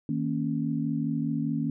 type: tone cluster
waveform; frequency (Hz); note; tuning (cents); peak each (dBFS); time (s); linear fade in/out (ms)
sine; 158.2 / 231.6 / 276.5; D#3 / A#3 / C#4; +29 / -11 / -4; -30; 0.09-1.7; 2
effects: none